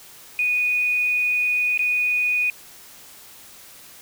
sine tone with dropouts, 2473 Hz, D#7, 11 cents flat, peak -18 dBFS, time 0.39-2.5 s, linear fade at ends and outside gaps 1 ms, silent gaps 1.776-1.792 s, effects white hiss -45 dBFS RMS until 4.01 s

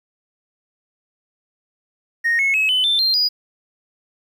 triangle tone with pitch steps, 1860 / 2187 / 2570 / 3022 / 3552 / 4176 / 4909 Hz, A#6 / C#7 / E7 / F#7 / A7 / C8 / D#8, -4 / -24 / -45 / +36 / +16 / -4 / -24 cents, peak -12 dBFS, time 2.24-3.29 s, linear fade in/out 20 ms, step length 150 ms, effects tanh soft clip ceiling -11 dBFS + 9-bit

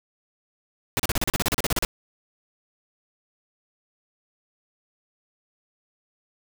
pink noise bursts, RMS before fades -23 dBFS, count 15, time 0.97-1.849 s, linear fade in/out 0 ms, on 25 ms, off 36 ms, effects none

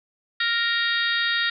harmonic tone, 466.2 Hz, A#4, in tune, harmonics 3 / 4 / 5 / 6 / 7 / 8 / 9 / 10, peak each -27 / -24 / -36 / -35 / -33 / -26 / -38 / -35 dBFS, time 0.4-1.5 s, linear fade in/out 5 ms, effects none

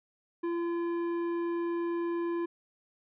triangle tone with tanh clipping, 341.1 Hz, F4, 41 cents flat, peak -31 dBFS, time 0.43-2.46 s, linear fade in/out 10 ms, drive 15 dB, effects none

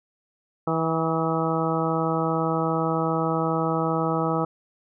harmonic tone with a mistuned harmonic, 162.5 Hz, E3, 24 cents flat, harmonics 1 / 2 / 3 / 4 / 5 / 6 / 7 / 8, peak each -27 / -28 / -28 / -31 / -30 / -35 / -33 / -30 dBFS, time 0.67-4.45 s, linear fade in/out 5 ms, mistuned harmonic 8, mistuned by -24 cents, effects none

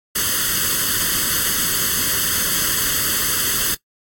white noise with comb filter, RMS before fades -19 dBFS, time 0.15-3.75 s, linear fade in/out 10 ms, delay 0.63 ms, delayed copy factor +0.95, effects noise-tail reverb RT60 0.1 s tail -19 dB re dry + AAC 64 kbps

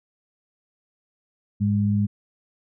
sine tone pair together, 104.6 / 204.1 Hz, G#2 / G#3, +13 / -30 cents, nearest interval octave, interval 1157 cents, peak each -21 dBFS, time 1.6-2.07 s, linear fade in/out 20 ms, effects none

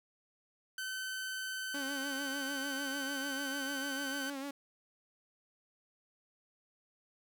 sawtooth tone, 1528 Hz, G6, 45 cents flat, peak -34 dBFS, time 0.78-4.3 s, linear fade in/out 2 ms
sawtooth tone with vibrato, 275.9 Hz, C#4, 8 cents flat, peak -35 dBFS, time 1.74-4.51 s, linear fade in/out 5 ms, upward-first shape sine, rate 6.7 Hz, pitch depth 59 cents each way
effects none

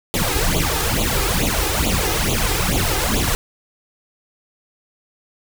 pink noise with flanger, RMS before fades -19 dBFS, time 0.14-3.35 s, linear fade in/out 0 ms, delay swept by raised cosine 0.28 to 2.48 ms, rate 2.3 Hz, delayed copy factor +0.85, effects none

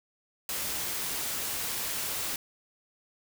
white noise, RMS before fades -33 dBFS, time 0.49-2.36 s, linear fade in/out 2 ms, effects none

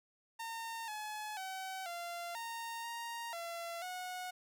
sawtooth tone with pitch steps, 913 / 851 / 760 / 690 / 923 / 933 / 679 / 731 Hz, A#5 / G#5 / F#5 / F5 / A#5 / A#5 / F5 / F#5, -36 / +42 / +46 / -21 / -17 / +1 / -49 / -21 cents, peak -37 dBFS, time 0.39-4.31 s, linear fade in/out 10 ms, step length 490 ms, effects none

